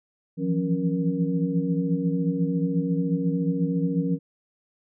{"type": "tone cluster", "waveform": "sine", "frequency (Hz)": [165, 170.8, 179.1, 275.5, 471.1], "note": ["E3", "F3", "F3", "C#4", "A#4"], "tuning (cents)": [2, -38, 44, -11, 18], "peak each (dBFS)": [-28, -30, -26, -27, -33], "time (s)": [0.37, 4.19], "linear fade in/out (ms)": 50, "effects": []}